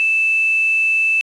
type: tone with quantisation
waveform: sine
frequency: 2637 Hz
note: E7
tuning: in tune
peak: -13 dBFS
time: 0-1.21 s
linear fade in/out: 0 ms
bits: 6
effects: resampled to 24000 Hz